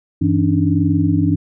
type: tone cluster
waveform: sine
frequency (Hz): 95.7 / 163.1 / 277.5 / 298.9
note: G2 / E3 / C#4 / D4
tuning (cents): -41 / -18 / +2 / +31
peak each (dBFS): -18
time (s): 0.21-1.36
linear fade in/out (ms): 10
effects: none